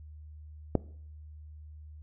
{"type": "click", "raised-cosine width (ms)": 2, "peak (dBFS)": -10, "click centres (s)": 0.753, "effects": ["noise-tail reverb RT60 0.6 s tail -21 dB re dry", "added 76 Hz sine -45 dBFS peak until 2.02 s"]}